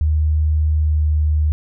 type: tone with pitch glide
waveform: sine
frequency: 76.9 to 76.19 Hz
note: D#2 to D#2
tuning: -20 to -36 cents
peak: -13 dBFS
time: 0.01-1.52 s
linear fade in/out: 0 ms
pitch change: -16 cents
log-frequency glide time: 0.79-1.03 s
effects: none